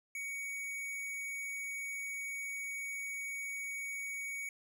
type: tone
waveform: square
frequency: 2243 Hz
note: C#7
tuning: 20 cents sharp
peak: -39 dBFS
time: 0.15-4.49 s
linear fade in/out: 2 ms
effects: none